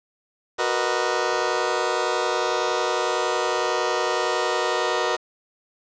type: chord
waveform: 20% pulse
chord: B major seventh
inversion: second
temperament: just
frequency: 370.4 / 463 / 493.9 / 617.4 Hz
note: F#4 / A#4 / B4 / D#5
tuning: +2 / -12 / 0 / -14 cents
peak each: -22 dBFS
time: 0.58-5.17 s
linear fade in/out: 20 ms
effects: resampled to 16000 Hz + 7-bit